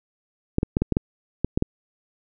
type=clicks; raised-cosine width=3 ms; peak=-7 dBFS; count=9; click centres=0.584 / 0.631 / 0.769 / 0.82 / 0.923 / 0.969 / 1.446 / 1.575 / 1.624 s; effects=none